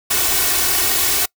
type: noise with comb filter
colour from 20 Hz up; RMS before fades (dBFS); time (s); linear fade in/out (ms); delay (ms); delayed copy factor
white; -17; 0.1-1.26; 10; 2.7; +0.75
effects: noise-tail reverb RT60 0.1 s tail -25 dB re dry